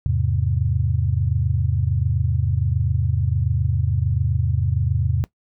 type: chord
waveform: sine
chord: E augmented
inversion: none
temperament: equal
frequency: 82.41 / 103.83 / 130.81 Hz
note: E2 / G#2 / B#2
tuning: 0 / 0 / 0 cents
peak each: -22 dBFS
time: 0.06-5.24 s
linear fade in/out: 0 ms
effects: noise-tail reverb RT60 0.1 s tail -19 dB re dry